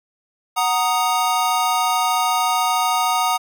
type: chord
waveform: square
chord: D# minor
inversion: first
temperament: equal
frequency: 740 / 932.3 / 1244.5 Hz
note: F#5 / A#5 / D#6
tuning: 0 / 0 / 0 cents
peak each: -22 dBFS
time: 0.56-3.38 s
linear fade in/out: 20 ms
effects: none